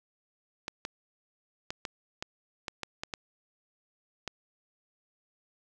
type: clicks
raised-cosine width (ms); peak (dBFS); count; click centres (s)
0.2; -17; 10; 0.681 / 0.851 / 1.705 / 1.852 / 2.225 / 2.682 / 2.833 / 3.035 / 3.138 / 4.277
effects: none